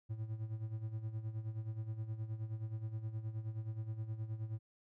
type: tone with tremolo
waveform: triangle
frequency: 110 Hz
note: A2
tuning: in tune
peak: -34 dBFS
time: 0.09-4.59 s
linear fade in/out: 20 ms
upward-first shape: sine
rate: 9.5 Hz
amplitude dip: 70%
effects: none